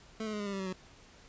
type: tone with pitch steps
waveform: 25% pulse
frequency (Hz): 220 / 214.7 / 209.6 / 204.6 / 199.65 / 194.87 / 190.2 / 185.64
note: A3 / A3 / G#3 / G#3 / G3 / G3 / F#3 / F#3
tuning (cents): 0 / -42 / +16 / -26 / +32 / -10 / +48 / +6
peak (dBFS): -31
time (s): 0.2-0.728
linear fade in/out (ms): 2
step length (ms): 66
effects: pink hiss -57 dBFS RMS until 1.28 s + resampled to 16000 Hz